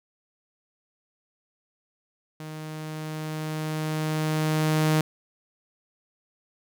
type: tone with level ramp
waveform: sawtooth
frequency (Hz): 155.56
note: D#3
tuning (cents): 0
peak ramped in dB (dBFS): -32 to -15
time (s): 2.4-5.01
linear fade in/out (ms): 2
effects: none